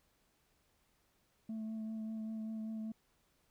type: tone with vibrato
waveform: sine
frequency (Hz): 220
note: A3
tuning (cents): 0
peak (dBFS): -36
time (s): 1.49-2.92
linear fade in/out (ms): 5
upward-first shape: triangle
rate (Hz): 5.1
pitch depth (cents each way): 19
effects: tanh soft clip ceiling -38 dBFS + pink hiss -75 dBFS RMS until 3.5 s